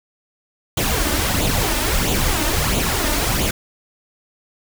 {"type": "noise with flanger", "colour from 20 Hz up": "pink", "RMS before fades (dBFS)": -19, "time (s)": [0.77, 3.51], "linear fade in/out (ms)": 5, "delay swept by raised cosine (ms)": [0.28, 3.38], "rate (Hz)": 1.5, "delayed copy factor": 0.6, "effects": []}